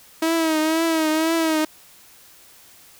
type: tone with vibrato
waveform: sawtooth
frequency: 320.2 Hz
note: D#4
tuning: 50 cents sharp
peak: -14 dBFS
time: 0.22-1.65 s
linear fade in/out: 5 ms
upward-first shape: triangle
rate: 2 Hz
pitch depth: 66 cents each way
effects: white hiss -49 dBFS RMS until 2.99 s